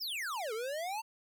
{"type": "exponential two-way sweep", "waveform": "square", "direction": "down then up", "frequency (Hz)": [5588, 422.6, 922], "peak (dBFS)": -36, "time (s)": [0, 1.02], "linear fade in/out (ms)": 20, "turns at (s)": 0.53, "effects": []}